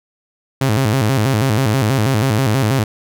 sawtooth tone with vibrato, 120 Hz, B2, 49 cents flat, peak -9 dBFS, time 0.61-2.84 s, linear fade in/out 5 ms, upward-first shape square, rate 6.2 Hz, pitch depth 200 cents each way, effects none

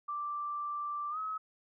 sine tone with pitch glide, 1174.7 to 1281 Hz, D6 to E6, 0 to -50 cents, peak -34 dBFS, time 0.08-1.38 s, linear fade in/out 10 ms, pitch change +150 cents, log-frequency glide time 1.1-1.18 s, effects none

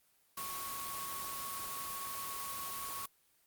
sine tone in noise, 1107 Hz, C#6, 3 cents flat, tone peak -43 dBFS, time 0.37-3.06 s, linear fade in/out 5 ms, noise white, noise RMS -42 dBFS, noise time 0.37-3.06 s, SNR -4 dB, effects white hiss -71 dBFS RMS until 3.46 s + Opus 24 kbps

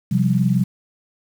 sine chord, C suspended fourth, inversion none, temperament equal with one note detuned, 130.81 / 176.34 / 196 Hz, C3 / F3 / G3, 0 / +17 / 0 cents, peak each -19 dBFS, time 0.11-0.64 s, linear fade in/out 10 ms, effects 7-bit

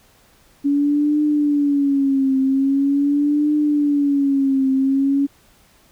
sine tone with vibrato, 282.1 Hz, C#4, 30 cents sharp, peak -14 dBFS, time 0.64-5.27 s, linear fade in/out 20 ms, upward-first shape triangle, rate 0.43 Hz, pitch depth 110 cents each way, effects pink hiss -54 dBFS RMS until 5.91 s

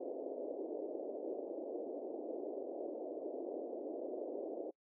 pink band-pass noise, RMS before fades -43 dBFS, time 0-4.71 s, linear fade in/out 10 ms, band 300 to 640 Hz, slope 48 dB/octave, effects noise-tail reverb RT60 0.1 s tail -26 dB re dry

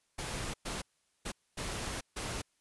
pink noise bursts at uneven times, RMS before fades -38 dBFS, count 5, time 0.18-0.54 / 0.65-0.82 / 1.25-1.32 / 1.57-2.01 / 2.16-2.42 s, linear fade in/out 10 ms, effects white hiss -75 dBFS RMS until 2.6 s + resampled to 24000 Hz

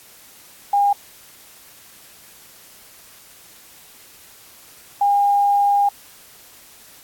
sine tone pair in turn, 809 / 809 Hz, G#5 / G#5, -46 / -46 cents, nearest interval unison, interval 0 cents, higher neither, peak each -13 dBFS, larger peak neither, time 0.73-0.93 / 5.01-5.89 s, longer second, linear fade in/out 5 ms, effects white hiss -46 dBFS RMS until 7.03 s + AAC 64 kbps

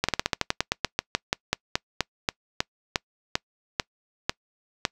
slowing click train, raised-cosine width 0.2 ms, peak -4 dBFS, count 24, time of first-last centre 0.04-4.852 s, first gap 46 ms, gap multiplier 1.12, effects noise-tail reverb RT60 0.1 s tail -26 dB re dry

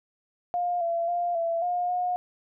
sine tone with pitch steps, 707 / 677 / 699 / 670 / 712 / 720 Hz, F5 / E5 / F5 / E5 / F5 / F#5, +21 / +46 / +1 / +28 / +33 / -47 cents, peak -24 dBFS, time 0.54-2.16 s, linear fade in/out 0 ms, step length 270 ms, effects none

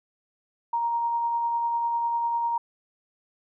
sine tone with tremolo, 936 Hz, A#5, 7 cents sharp, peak -22 dBFS, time 0.73-2.58 s, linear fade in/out 5 ms, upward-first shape sine, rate 10 Hz, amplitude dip 25%, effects none

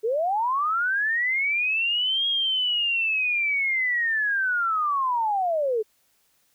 sine linear two-way sweep, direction up then down, 415.3 to 3286 to 415.3 Hz, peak -21 dBFS, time 0.03-5.83 s, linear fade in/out 20 ms, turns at 2.27 s, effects white hiss -66 dBFS RMS until 6.54 s

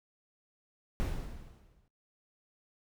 brown noise with exponential decay, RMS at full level -30 dBFS, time 1-1.88 s, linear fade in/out 0 ms, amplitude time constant 190 ms, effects noise-tail reverb RT60 0.3 s tail -26 dB re dry

